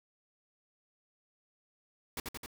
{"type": "noise with echo", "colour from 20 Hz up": "pink", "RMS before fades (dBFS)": -38, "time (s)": [2.17, 2.2], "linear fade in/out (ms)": 2, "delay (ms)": 87, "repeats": 3, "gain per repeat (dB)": -2, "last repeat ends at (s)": 2.461, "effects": []}